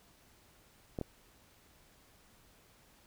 clicks, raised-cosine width 2 ms, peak -23 dBFS, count 2, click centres 0.988 / 1.013 s, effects pink hiss -64 dBFS RMS until 3.06 s

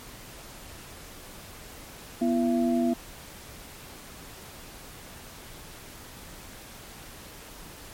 sine tone cluster, 245.5 / 337.1 / 677 Hz, B3 / E4 / E5, -10 / +39 / +46 cents, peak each -23 / -28 / -30 dBFS, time 2.21-2.94 s, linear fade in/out 10 ms, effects pink hiss -45 dBFS RMS until 7.93 s + MP3 64 kbps

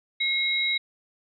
sine tone pair together, 2154 / 3841 Hz, C7 / B7, +50 / -49 cents, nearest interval minor seventh, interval 1001 cents, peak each -25 dBFS, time 0.2-0.78 s, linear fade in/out 10 ms, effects none

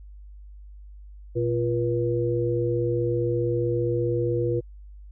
sine tone cluster, 119.3 / 347 / 482.3 Hz, A#2 / F4 / B4, +41 / -11 / -41 cents, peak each -26 dBFS, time 1.35-4.61 s, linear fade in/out 20 ms, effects added 50 Hz sine -41 dBFS peak until 5.11 s

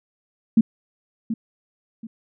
sine tone with echo, 225.3 Hz, A3, 41 cents sharp, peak -10 dBFS, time 0.57-0.61 s, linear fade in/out 5 ms, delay 730 ms, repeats 2, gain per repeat -11 dB, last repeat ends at 2.07 s, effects none

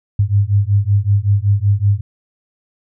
sine beating tone pair, 98.7 / 104 Hz, G2 / G#2, +12 / +3 cents, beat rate 5.3 Hz, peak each -14 dBFS, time 0.19-2.01 s, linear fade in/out 5 ms, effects none

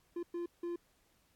triangle tone bursts at uneven times, 345.5 Hz, F4, 19 cents flat, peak -34 dBFS, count 3, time 0.16-0.23 / 0.34-0.46 / 0.63-0.76 s, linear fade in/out 5 ms, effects pink hiss -72 dBFS RMS until 1.35 s + AAC 64 kbps

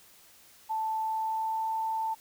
sine tone with pitch glide, 880 to 888.2 Hz, A5 to A5, 0 to +16 cents, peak -28 dBFS, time 0.69-2.15 s, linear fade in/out 20 ms, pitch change +16 cents, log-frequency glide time 1.01-1.69 s, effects white hiss -57 dBFS RMS until 2.2 s

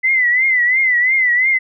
sine tone with vibrato, 2019 Hz, B6, 38 cents sharp, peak -11 dBFS, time 0.03-1.59 s, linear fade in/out 20 ms, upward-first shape triangle, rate 2.9 Hz, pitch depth 110 cents each way, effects none

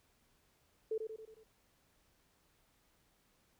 sine tone with echo, 440 Hz, A4, in tune, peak -33 dBFS, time 0.91-0.98 s, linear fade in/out 5 ms, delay 91 ms, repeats 5, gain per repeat -5 dB, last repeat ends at 1.435 s, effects pink hiss -73 dBFS RMS until 3.59 s

